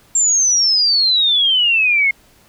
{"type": "exponential sweep", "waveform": "sine", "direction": "down", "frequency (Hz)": [7450, 2139], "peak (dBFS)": -11, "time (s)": [0.15, 2.11], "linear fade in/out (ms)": 5, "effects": ["pink hiss -51 dBFS RMS until 2.48 s"]}